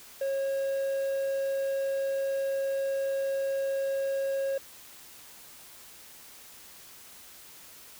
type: tone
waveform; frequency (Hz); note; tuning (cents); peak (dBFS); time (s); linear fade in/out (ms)
triangle; 545; C#5; -29; -25; 0.21-4.58; 5
effects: white hiss -50 dBFS RMS until 7.99 s